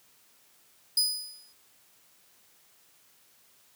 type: tone with exponential decay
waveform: sawtooth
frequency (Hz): 4978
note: D#8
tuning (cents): 0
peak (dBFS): -17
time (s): 0.97-1.53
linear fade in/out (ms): 5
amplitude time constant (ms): 120
effects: white hiss -62 dBFS RMS until 3.75 s + high-pass 80 Hz 12 dB/octave